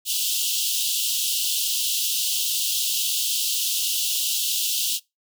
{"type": "high-pass noise", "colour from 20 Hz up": "pink", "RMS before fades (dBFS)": -24, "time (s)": [0.05, 5], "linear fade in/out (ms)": 50, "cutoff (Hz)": 2800, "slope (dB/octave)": 96, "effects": ["noise-tail reverb RT60 0.2 s tail -22 dB re dry"]}